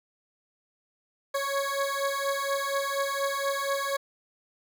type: beating tone pair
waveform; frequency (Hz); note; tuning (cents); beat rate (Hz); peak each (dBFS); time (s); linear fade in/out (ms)
20% pulse; 552 / 556.2; C#5 / C#5; -7 / +6; 4.2; -25; 1.34-3.97; 10
effects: none